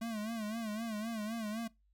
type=tone with vibrato; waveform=square; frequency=220 Hz; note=A3; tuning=in tune; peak=-37 dBFS; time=0.01-1.68 s; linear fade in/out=10 ms; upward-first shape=sine; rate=3.9 Hz; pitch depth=95 cents each way; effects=noise-tail reverb RT60 0.2 s tail -22 dB re dry + added 50 Hz sine -68 dBFS peak until 1.93 s